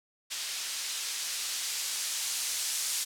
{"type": "noise with low-pass filter sweep", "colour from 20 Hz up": "violet", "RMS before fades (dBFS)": -34, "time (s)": [0.3, 3.05], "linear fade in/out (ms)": 20, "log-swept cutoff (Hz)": [4300, 6600], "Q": 0.74, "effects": []}